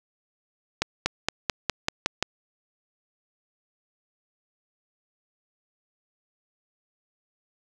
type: accelerating click train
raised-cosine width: 0.2 ms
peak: -5 dBFS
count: 8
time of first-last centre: 0.82-2.226 s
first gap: 240 ms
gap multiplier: 0.94
effects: none